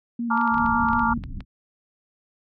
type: tone with vibrato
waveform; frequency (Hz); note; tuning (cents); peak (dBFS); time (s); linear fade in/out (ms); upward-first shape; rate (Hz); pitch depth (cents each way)
sine; 232.1; A#3; -7; -24; 0.19-1.18; 5; square; 5.4; 27
type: chord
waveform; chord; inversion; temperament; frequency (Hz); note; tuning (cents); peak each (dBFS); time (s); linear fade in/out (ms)
sine; Bb major seventh; third; just; 874.1 / 932.3 / 1165.4 / 1398.5; A5 / Bb5 / D6 / F6; -12 / 0 / -14 / +2; -25; 0.3-1.14; 10
type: clicks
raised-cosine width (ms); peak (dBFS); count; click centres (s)
0.3; -25; 11; 0.375 / 0.413 / 0.476 / 0.543 / 0.581 / 0.662 / 0.887 / 0.932 / 0.994 / 1.238 / 1.406
type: low-pass noise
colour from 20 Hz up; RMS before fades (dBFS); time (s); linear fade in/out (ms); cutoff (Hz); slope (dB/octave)
pink; -33; 0.51-1.45; 50; 250; 48
effects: none